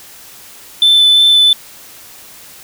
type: tone with vibrato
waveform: sine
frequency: 3520 Hz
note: A7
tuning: in tune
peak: -3 dBFS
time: 0.82-1.53 s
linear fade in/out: 2 ms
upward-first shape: sine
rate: 2.9 Hz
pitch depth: 8 cents each way
effects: tanh soft clip ceiling -4 dBFS + white hiss -37 dBFS RMS until 2.63 s